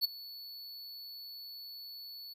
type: tone with ADSR envelope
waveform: square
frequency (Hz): 4435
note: C#8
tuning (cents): 0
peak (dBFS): -25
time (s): 0.01-2.34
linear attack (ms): 35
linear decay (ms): 13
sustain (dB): -20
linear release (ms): 17
effects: none